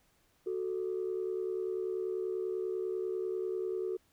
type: tone pair together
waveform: sine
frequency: 371 / 441.2 Hz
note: F#4 / A4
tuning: +5 / +5 cents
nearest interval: minor third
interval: 300 cents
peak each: -33 / -36 dBFS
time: 0.46-3.97 s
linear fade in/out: 10 ms
effects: tanh soft clip ceiling -26 dBFS + pink hiss -70 dBFS RMS until 4.12 s